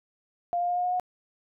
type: tone with pitch steps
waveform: sine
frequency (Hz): 698.5 / 704.2 / 709.9 / 715.7 / 721.5 / 727.3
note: F5 / F5 / F5 / F5 / F#5 / F#5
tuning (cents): 0 / +14 / +28 / +42 / -44 / -30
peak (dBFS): -24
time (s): 0.53-0.998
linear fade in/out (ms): 0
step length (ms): 78
effects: none